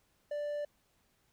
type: tone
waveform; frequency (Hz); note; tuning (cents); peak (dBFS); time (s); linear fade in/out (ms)
triangle; 587.3; D5; 0; -32; 0.31-0.65; 5
effects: pink hiss -73 dBFS RMS until 1.32 s